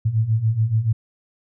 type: beating tone pair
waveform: sine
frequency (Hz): 107 / 114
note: A2 / A#2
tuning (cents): -48 / -38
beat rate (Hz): 7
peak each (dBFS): -22 / -18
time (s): 0.05-0.93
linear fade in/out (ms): 10
effects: none